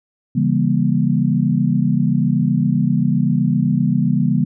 sine chord, C# diminished seventh, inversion none, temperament just, 138.59 / 166.31 / 199.57 / 239.5 Hz, C#3 / E3 / G3 / Bb3, 0 / +16 / +31 / +47 cents, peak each -19 dBFS, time 0.35-4.45 s, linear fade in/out 10 ms, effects none

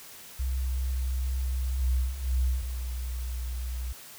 sine tone, 64.1 Hz, C2, 35 cents flat, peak -26 dBFS, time 0.39-2.63 s, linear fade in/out 10 ms
sine tone with pitch glide, 62.1 to 61.67 Hz, B1 to B1, +10 to -2 cents, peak -30 dBFS, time 1.79-3.93 s, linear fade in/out 10 ms, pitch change -12 cents, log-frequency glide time 2.92-3.26 s
effects white hiss -47 dBFS RMS until 4.18 s

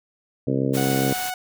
harmonic tone, 67.2 Hz, C2, 47 cents sharp, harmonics 2 / 3 / 4 / 5 / 6 / 7 / 8 / 9, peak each -25 / -29 / -24 / -30 / -30 / -28 / -33 / -36 dBFS, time 0.47-1.13 s, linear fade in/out 5 ms
white noise, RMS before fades -31 dBFS, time 0.73-1.31 s, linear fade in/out 20 ms
sawtooth tone, 737 Hz, F#5, 7 cents flat, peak -23 dBFS, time 0.77-1.34 s, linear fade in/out 2 ms
effects none

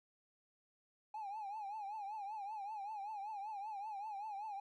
triangle tone with vibrato, 830.6 Hz, G#5, in tune, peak -39 dBFS, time 1.14-4.6 s, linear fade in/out 5 ms, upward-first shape triangle, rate 5.2 Hz, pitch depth 130 cents each way, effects tanh soft clip ceiling -38 dBFS

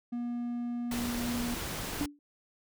triangle tone, 240 Hz, B3, 49 cents flat, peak -30 dBFS, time 0.12-1.55 s, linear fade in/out 10 ms
pink noise, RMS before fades -37 dBFS, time 0.91-2.06 s, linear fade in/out 5 ms
sine tone with exponential decay, 290.4 Hz, D4, 19 cents flat, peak -25 dBFS, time 2.01-2.19 s, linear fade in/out 1 ms, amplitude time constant 38 ms
effects none

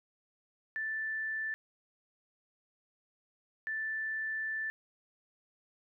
sine tone bursts at uneven times, 1762 Hz, A6, 2 cents sharp, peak -33 dBFS, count 2, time 0.76-1.54 / 3.67-4.7 s, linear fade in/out 0 ms, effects none

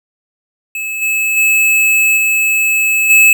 square tone with level steps, 2597 Hz, E7, 26 cents flat, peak -19 / -13 / -9 / -11 / -5 dBFS, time 0.75-3.33 s, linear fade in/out 2 ms, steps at 1.01 / 1.36 / 2.16 / 3.09 s, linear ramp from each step 20 ms, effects none

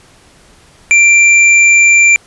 sine tone with hard clipping, 2360 Hz, D7, 8 cents sharp, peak -5 dBFS, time 0.91-2.16 s, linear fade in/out 0 ms, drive 14 dB, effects pink hiss -44 dBFS RMS until 2.26 s + resampled to 24000 Hz

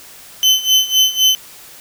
35% pulse tone with tremolo, 3050 Hz, G7, 48 cents flat, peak -6 dBFS, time 0.43-1.35 s, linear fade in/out 0 ms, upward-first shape sine, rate 3.9 Hz, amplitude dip 85%, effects white hiss -39 dBFS RMS until 1.8 s

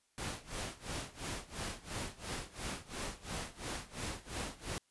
pink noise with tremolo, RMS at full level -39 dBFS, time 0.18-4.78 s, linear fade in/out 0 ms, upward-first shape sine, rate 2.9 Hz, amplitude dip 90%, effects white hiss -75 dBFS RMS until 4.9 s + resampled to 24000 Hz

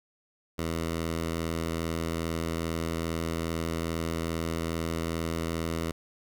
10% pulse tone, 82.41 Hz, E2, in tune, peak -21 dBFS, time 0.58-5.92 s, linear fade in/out 10 ms, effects none

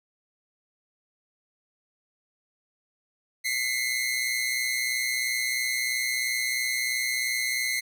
sawtooth tone pair together, 2024 / 2147 Hz, B6 / C7, +42 / +44 cents, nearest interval minor second, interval 102 cents, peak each -25 dBFS, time 3.44-7.81 s, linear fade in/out 20 ms, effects none

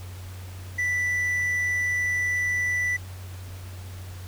triangle tone, 1975.5 Hz, B6, in tune, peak -21 dBFS, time 0.78-2.97 s, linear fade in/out 10 ms, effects added 92 Hz sine -36 dBFS peak until 4.27 s + pink hiss -47 dBFS RMS until 4.27 s

